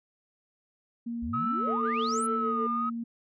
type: tone with pitch glide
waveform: sine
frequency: 234.4 to 232.5 Hz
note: A#3 to A#3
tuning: +10 to -4 cents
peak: -31 dBFS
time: 1.06-3.04 s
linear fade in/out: 10 ms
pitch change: -14 cents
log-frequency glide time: 2.03-2.6 s
type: exponential sweep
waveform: sine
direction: up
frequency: 60.8 to 11210 Hz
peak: -35 dBFS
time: 1.22-2.27 s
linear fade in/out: 10 ms
type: tone with vibrato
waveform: sine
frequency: 1264 Hz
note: D#6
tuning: 27 cents sharp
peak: -27 dBFS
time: 1.33-2.9 s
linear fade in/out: 10 ms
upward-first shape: sine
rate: 1.3 Hz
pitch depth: 79 cents each way
type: tone with tremolo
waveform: sine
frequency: 445.6 Hz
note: A4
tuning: 22 cents sharp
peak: -29 dBFS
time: 1.67-2.67 s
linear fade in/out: 5 ms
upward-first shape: sine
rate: 6.5 Hz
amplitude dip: 60%
effects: tanh soft clip ceiling -17 dBFS